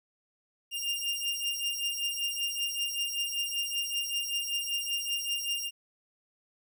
sawtooth beating tone pair, 2800 / 2805.2 Hz, F7 / F7, +4 / +7 cents, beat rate 5.2 Hz, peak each -30 dBFS, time 0.71-5.71 s, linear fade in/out 50 ms, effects none

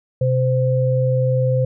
sine tone pair together, 128.33 / 516 Hz, C3 / C5, -33 / -24 cents, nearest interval 2 octaves, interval 2409 cents, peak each -16 / -19 dBFS, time 0.21-1.65 s, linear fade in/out 5 ms, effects none

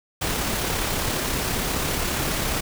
pink noise with amplitude modulation, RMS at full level -24 dBFS, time 0.21-2.61 s, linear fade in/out 10 ms, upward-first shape sine, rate 34.8 Hz, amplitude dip 25%, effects none

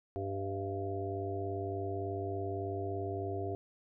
harmonic tone with a mistuned harmonic, 98 Hz, G2, in tune, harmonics 1 / 3 / 4 / 5 / 6 / 7, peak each -39 / -44 / -38 / -47 / -50 / -41 dBFS, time 0.16-3.55 s, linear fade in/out 0 ms, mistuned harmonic 6, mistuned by +99 cents, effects none

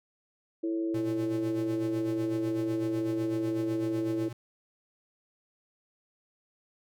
harmonic tone, 110.4 Hz, A2, 6 cents sharp, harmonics 3 / 4 / 5, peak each -28 / -41 / -41 dBFS, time 0.63-4.29 s, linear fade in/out 10 ms
square tone with tremolo, 119 Hz, A#2, 36 cents sharp, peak -35 dBFS, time 0.94-4.33 s, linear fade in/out 5 ms, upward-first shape sine, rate 8 Hz, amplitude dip 65%
effects none

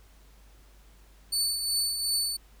25% pulse tone with tremolo, 4489 Hz, C#8, 21 cents sharp, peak -19 dBFS, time 1.32-2.37 s, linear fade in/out 10 ms, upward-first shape triangle, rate 2.7 Hz, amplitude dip 55%, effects added 50 Hz sine -53 dBFS peak until 2.6 s + pink hiss -61 dBFS RMS until 2.6 s

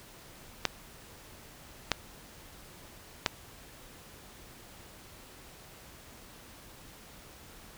clicks, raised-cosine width 0.2 ms, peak -7 dBFS, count 3, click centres 0.653 / 1.917 / 3.262 s, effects pink hiss -52 dBFS RMS until 7.77 s

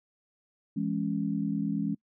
sine chord, C# minor, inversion first, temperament equal with one note detuned, 167.4 / 207.7 / 277.2 Hz, E3 / G#3 / C#4, +27 / 0 / 0 cents, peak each -33 / -30 / -32 dBFS, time 0.76-1.95 s, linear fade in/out 10 ms, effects noise-tail reverb RT60 0.1 s tail -25 dB re dry

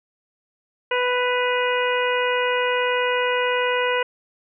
harmonic tone with a mistuned harmonic, 495.4 Hz, B4, 5 cents sharp, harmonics 1 / 2 / 3 / 4 / 5 / 6, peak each -22 / -25 / -27 / -28 / -29 / -30 dBFS, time 0.91-4.03 s, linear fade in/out 5 ms, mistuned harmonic 6, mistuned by -53 cents, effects none

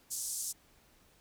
white band-pass noise, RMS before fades -38 dBFS, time 0.1-0.53 s, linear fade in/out 20 ms, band 6000 to 10000 Hz, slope 24 dB/octave, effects pink hiss -65 dBFS RMS until 1.2 s

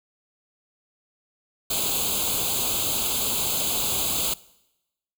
white noise with comb filter, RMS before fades -25 dBFS, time 1.7-4.34 s, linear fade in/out 5 ms, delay 0.27 ms, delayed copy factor +0.95, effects noise-tail reverb RT60 0.9 s tail -21 dB re dry

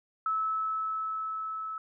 sine tone with level ramp, 1302 Hz, E6, 22 cents flat, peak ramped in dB -26 to -34 dBFS, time 0.26-1.78 s, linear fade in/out 2 ms, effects none

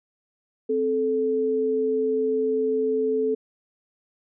sine tone pair together, 261.6 / 436.3 Hz, C4 / A4, 0 / -15 cents, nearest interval major sixth, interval 885 cents, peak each -28 / -21 dBFS, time 0.69-3.35 s, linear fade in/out 10 ms, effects none

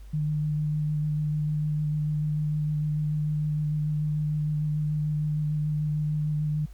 sine tone with vibrato, 151.3 Hz, D#3, 48 cents flat, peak -24 dBFS, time 0.13-6.66 s, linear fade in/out 10 ms, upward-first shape square, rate 6.7 Hz, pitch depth 10 cents each way, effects added 50 Hz sine -41 dBFS peak until 6.73 s + pink hiss -61 dBFS RMS until 6.73 s

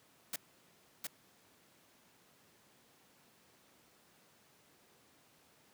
white noise with echo, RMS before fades -38 dBFS, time 0.33-0.36 s, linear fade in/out 5 ms, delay 710 ms, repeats 1, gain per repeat -2 dB, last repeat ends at 1.07 s, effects pink hiss -66 dBFS RMS until 5.73 s + high-pass 150 Hz 12 dB/octave

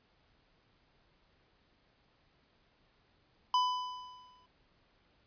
square tone with exponential decay, 1000 Hz, B5, 21 cents sharp, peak -25 dBFS, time 3.54-4.46 s, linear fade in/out 2 ms, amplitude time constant 200 ms, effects pink hiss -70 dBFS RMS until 5.26 s + resampled to 11025 Hz

